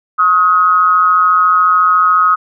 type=tone with amplitude modulation; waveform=sine; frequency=1266 Hz; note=D#6; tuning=30 cents sharp; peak=-4 dBFS; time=0.18-2.36 s; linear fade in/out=20 ms; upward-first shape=sine; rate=174 Hz; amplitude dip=65%; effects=none